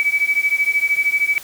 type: beating tone pair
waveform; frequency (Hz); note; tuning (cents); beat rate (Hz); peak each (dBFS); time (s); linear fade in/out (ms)
sine; 2282 / 2295; C#7 / D7; +50 / -40; 13; -18; 0-1.38; 0
effects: white hiss -38 dBFS RMS until 1.43 s